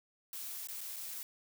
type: noise with dropouts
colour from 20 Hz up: blue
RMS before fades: -43 dBFS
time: 0.33-1.23 s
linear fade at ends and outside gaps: 1 ms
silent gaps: 0.672-0.686 / 0.808-0.812 / 0.961-0.965 s
effects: none